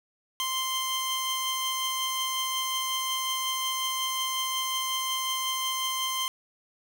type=tone pair together; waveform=sawtooth; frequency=1046.5 / 3134 Hz; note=C6 / G7; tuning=0 / -1 cents; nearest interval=octave + perfect fifth; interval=1899 cents; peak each=-27 dBFS; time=0.4-6.28 s; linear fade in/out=0 ms; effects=none